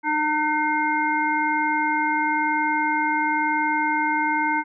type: harmonic tone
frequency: 303.5 Hz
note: D#4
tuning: 43 cents flat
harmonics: 1 / 3 / 5 / 7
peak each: -27 / -22 / -27 / -26 dBFS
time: 0.03-4.64 s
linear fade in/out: 50 ms
effects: none